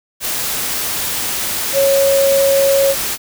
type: tone in noise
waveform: sine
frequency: 550 Hz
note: C#5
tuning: 14 cents flat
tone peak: -10 dBFS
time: 1.73-2.95 s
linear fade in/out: 50 ms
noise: white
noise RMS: -20 dBFS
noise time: 0.2-3.18 s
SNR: +7 dB
effects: none